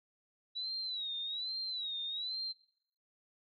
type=tone with vibrato; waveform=sine; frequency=3900 Hz; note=B7; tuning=23 cents flat; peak=-36 dBFS; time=0.55-2.53 s; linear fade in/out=20 ms; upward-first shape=sine; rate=1.2 Hz; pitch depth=120 cents each way; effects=noise-tail reverb RT60 0.7 s tail -23 dB re dry + AAC 32 kbps